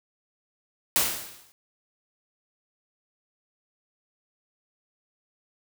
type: noise with exponential decay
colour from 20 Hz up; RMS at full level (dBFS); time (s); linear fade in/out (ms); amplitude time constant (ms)
white; -20; 0.96-1.52; 0; 120
effects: none